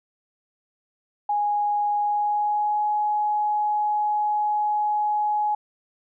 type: tone with pitch glide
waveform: sine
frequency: 828 to 840 Hz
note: G#5 to G#5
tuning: -5 to +19 cents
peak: -20 dBFS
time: 1.29-5.55 s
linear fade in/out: 5 ms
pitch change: +24 cents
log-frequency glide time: 2-2.83 s
effects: none